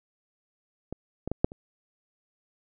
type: clicks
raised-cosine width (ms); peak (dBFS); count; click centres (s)
2; -21 / -18 / -15 / -6 / -28; 5; 0.926 / 1.276 / 1.316 / 1.445 / 1.519
effects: none